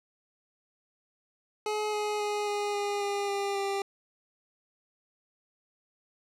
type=tone with pitch steps; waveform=25% pulse; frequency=424.1 / 420 / 415.9 / 411.8 / 407.8 / 403.8 / 399.8 / 395.9 Hz; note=G#4 / G#4 / G#4 / G#4 / G#4 / G#4 / G4 / G4; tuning=+36 / +19 / +2 / -15 / -32 / -49 / +34 / +17 cents; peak=-25 dBFS; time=1.66-3.82 s; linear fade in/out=2 ms; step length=270 ms; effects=low-pass 9000 Hz 12 dB/octave